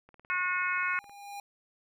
click train, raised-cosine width 0.5 ms, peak -39 dBFS, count 20, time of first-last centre 0.09-1.095 s, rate 18.9 Hz
harmonic tone, 362.9 Hz, F#4, 34 cents flat, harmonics 3 / 4 / 5 / 6 / 7, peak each -34 / -31 / -38 / -34 / -36 dBFS, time 0.3-0.99 s, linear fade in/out 0 ms
square tone with exponential growth, 809 Hz, G#5, 46 cents flat, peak -38 dBFS, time 0.43-1.4 s, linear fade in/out 2 ms, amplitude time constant 210 ms
effects none

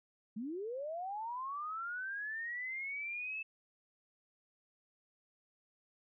sine linear sweep, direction up, 200 to 2637 Hz, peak -38 dBFS, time 0.36-3.43 s, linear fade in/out 10 ms, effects none

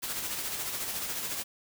white noise with tremolo, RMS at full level -33 dBFS, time 0.02-1.44 s, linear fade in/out 20 ms, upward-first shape sine, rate 14 Hz, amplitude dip 40%, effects none

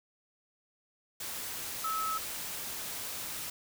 sine tone in noise, 1296 Hz, E6, 30 cents flat, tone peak -31 dBFS, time 1.84-2.18 s, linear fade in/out 5 ms, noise white, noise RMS -39 dBFS, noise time 1.2-3.5 s, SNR +5 dB, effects none

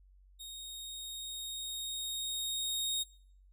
sawtooth tone with level ramp, 3729 Hz, A#7, in tune, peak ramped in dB -41 to -28 dBFS, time 0.39-3.04 s, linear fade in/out 20 ms, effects noise-tail reverb RT60 0.7 s tail -24 dB re dry + added 47 Hz sine -58 dBFS peak until 3.52 s

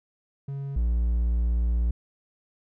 triangle tone pair in turn, 138.59 / 58.27 Hz, C#3 / A#1, 0 / 0 cents, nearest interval octave + minor third, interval 1500 cents, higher first, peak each -28 / -19 dBFS, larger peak second, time 0.48-0.76 / 0.76-1.91 s, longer second, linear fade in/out 5 ms, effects none

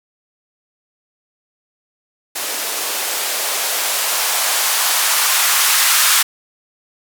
violet noise with band-pass filter sweep, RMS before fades -17 dBFS, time 2.35-6.23 s, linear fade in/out 10 ms, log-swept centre 390 to 1300 Hz, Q 1.3, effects none

